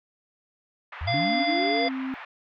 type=band-pass noise; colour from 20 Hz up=pink; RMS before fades=-41 dBFS; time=0.92-2.25 s; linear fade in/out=5 ms; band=820 to 2500 Hz; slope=24 dB/octave
type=linear sweep; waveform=sine; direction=up; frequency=68 to 501 Hz; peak=-28 dBFS; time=1.01-1.88 s; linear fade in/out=5 ms
type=harmonic tone; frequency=691 Hz; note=F5; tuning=19 cents flat; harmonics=1 / 3 / 5 / 7; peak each=-25 / -28 / -33 / -33 dBFS; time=1.07-1.89 s; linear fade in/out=10 ms
type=tone with pitch glide; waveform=sine; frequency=288.9 to 263.4 Hz; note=D4 to C4; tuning=-28 to +12 cents; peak=-28 dBFS; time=1.14-2.14 s; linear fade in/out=0 ms; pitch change=-160 cents; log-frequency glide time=1.75-1.91 s
effects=none